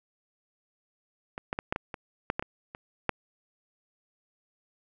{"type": "clicks", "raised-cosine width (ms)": 0.5, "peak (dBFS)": [-21, -15, -15, -12, -15, -21, -11, -13, -20, -25, -9], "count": 11, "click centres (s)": [1.379, 1.529, 1.589, 1.725, 1.761, 1.942, 2.301, 2.395, 2.425, 2.749, 3.093], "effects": []}